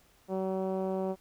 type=tone with low-pass filter; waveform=10% pulse; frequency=189.4 Hz; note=F#3; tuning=41 cents sharp; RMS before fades=-32 dBFS; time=0.28-1.16 s; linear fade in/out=50 ms; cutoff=560 Hz; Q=1.1; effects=pink hiss -64 dBFS RMS until 1.2 s